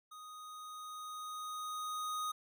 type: tone with level ramp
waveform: square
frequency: 1244.5 Hz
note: D#6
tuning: in tune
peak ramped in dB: -50 to -36 dBFS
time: 0.11-2.32 s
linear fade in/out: 10 ms
effects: none